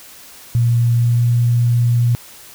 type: tone with pitch glide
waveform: sine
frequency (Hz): 118.5 to 119.67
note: A#2 to A#2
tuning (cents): +29 to +46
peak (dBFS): -11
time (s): 0.55-2.15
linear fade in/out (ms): 0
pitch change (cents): +17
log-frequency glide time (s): 0.95-1.25
effects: white hiss -40 dBFS RMS until 2.54 s